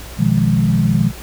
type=chord; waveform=sine; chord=F half-diminished seventh; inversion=second; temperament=equal; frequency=123.47 / 155.56 / 174.61 / 207.7 Hz; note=Cb3 / Eb3 / F3 / Ab3; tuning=0 / 0 / 0 / 0 cents; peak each=-17 dBFS; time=0.17-1.12 s; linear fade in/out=50 ms; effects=added 60 Hz sine -32 dBFS peak until 1.22 s + pink hiss -35 dBFS RMS until 1.22 s